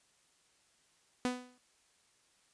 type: tone with exponential decay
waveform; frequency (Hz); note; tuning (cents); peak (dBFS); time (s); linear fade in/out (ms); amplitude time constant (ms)
sawtooth; 249.3; B3; +16; -25; 1.25-1.58; 0; 71
effects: white hiss -70 dBFS RMS until 2.53 s + resampled to 22050 Hz